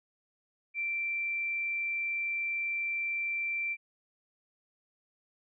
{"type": "tone", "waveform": "sine", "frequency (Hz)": 2349, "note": "D7", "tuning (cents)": 0, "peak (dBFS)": -30, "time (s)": [0.74, 3.77], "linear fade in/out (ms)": 50, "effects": []}